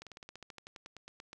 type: slowing click train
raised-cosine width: 0.2 ms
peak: -30 dBFS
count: 17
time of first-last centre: 0.02-1.331 s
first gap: 47 ms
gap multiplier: 1.07
effects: none